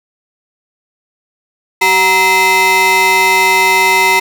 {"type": "ring-modulated tone", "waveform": "35% pulse", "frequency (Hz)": 559, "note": "C#5", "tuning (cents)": 14, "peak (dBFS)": -3, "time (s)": [1.81, 4.2], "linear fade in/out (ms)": 10, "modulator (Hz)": 1500, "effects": []}